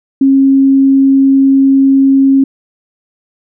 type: tone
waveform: sine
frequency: 271 Hz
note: C#4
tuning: 39 cents flat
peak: -4 dBFS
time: 0.21-2.44 s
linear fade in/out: 5 ms
effects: none